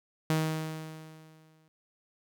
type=tone with exponential decay; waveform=sawtooth; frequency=157.9 Hz; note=D#3; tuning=26 cents sharp; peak=-20 dBFS; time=0.3-1.68 s; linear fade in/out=0 ms; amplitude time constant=300 ms; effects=none